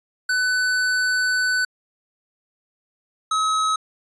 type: tone pair in turn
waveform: square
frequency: 1500 / 1279.8 Hz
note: F#6 / D#6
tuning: +23 / +48 cents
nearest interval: minor third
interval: 275 cents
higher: first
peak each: -19 dBFS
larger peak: neither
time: 0.29-1.65 / 3.31-3.76 s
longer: first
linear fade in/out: 5 ms
effects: resampled to 22050 Hz